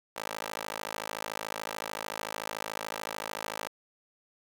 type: tone with high-pass filter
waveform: 15% pulse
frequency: 53.6 Hz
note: A1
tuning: 45 cents flat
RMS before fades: -38 dBFS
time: 0.16-3.68 s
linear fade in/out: 5 ms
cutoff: 700 Hz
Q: 1
effects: 10-bit